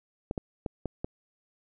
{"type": "clicks", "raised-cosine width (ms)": 2, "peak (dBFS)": -18, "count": 5, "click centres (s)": [0.311, 0.378, 0.662, 0.857, 1.045], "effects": []}